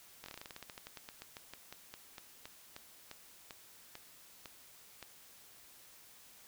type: slowing click train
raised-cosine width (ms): 0.2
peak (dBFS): -29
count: 29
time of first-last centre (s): 0.24-5.027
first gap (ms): 21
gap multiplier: 1.13
effects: white hiss -59 dBFS RMS until 6.47 s